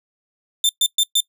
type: tone bursts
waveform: sawtooth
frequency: 3574 Hz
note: A7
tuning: 26 cents sharp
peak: -11 dBFS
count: 4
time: 0.64-1.204 s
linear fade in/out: 2 ms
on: 51 ms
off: 120 ms
effects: noise-tail reverb RT60 0.1 s tail -22 dB re dry